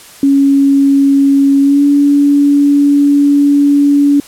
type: tone with pitch glide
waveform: sine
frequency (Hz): 277.2 to 285.5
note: C#4 to D4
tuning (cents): 0 to -49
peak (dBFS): -5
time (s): 0.23-4.2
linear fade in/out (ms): 2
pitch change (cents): +51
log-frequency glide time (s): 1.61-1.83
effects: white hiss -36 dBFS RMS until 4.27 s + low-pass 12000 Hz 12 dB/octave